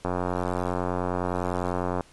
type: click train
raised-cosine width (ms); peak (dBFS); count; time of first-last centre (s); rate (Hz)
1; -13; 177; 0.05-2.008; 89.9
effects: pink hiss -55 dBFS RMS until 2.12 s + resampled to 24000 Hz